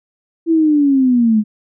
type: linear sweep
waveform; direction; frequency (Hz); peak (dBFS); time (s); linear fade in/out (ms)
sine; down; 334.3 to 207.7; -9; 0.46-1.44; 50
effects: none